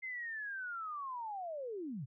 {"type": "linear sweep", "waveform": "sine", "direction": "down", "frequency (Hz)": [2093, 109.5], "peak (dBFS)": -39, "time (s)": [0.02, 2.06], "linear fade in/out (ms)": 20, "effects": []}